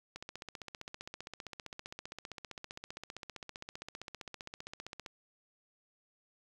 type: click train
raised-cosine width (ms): 0.2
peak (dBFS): -26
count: 76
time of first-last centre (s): 0.16-5.062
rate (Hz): 15.3
effects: 9-bit

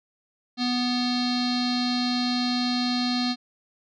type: tone with low-pass filter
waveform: square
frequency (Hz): 246.9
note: B3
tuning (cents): 0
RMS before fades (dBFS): -25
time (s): 0.57-3.36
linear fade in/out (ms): 50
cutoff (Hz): 4300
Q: 9.8
effects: none

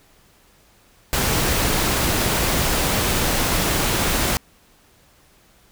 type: noise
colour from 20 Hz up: pink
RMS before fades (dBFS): -20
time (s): 1.13-4.37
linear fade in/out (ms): 0
effects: pink hiss -55 dBFS RMS until 5.71 s

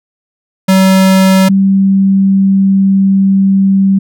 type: tone pair in turn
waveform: square / sine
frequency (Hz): 190 / 194.22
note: F#3 / G3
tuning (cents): +46 / -16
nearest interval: unison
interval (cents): 38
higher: second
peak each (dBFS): -5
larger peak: neither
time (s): 0.68-1.49 / 1.49-3.99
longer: second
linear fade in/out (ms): 10
effects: none

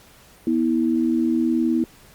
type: tone pair together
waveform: sine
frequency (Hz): 244.3 / 323.8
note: B3 / E4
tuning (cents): -19 / -31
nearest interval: perfect fourth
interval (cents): 488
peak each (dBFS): -20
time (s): 0.47-1.84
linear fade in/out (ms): 2
effects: pink hiss -50 dBFS RMS until 2.14 s + Opus 48 kbps

